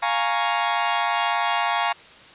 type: chord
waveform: sawtooth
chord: Bb minor seventh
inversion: second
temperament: equal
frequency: 698.5 / 830.6 / 932.3 / 1108.7 Hz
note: F5 / Ab5 / Bb5 / Db6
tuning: 0 / 0 / 0 / 0 cents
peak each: -22 dBFS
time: 0.02-1.93 s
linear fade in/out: 10 ms
effects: white hiss -46 dBFS RMS until 2.34 s + resampled to 8000 Hz